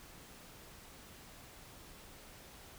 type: silence
effects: pink hiss -55 dBFS RMS until 2.78 s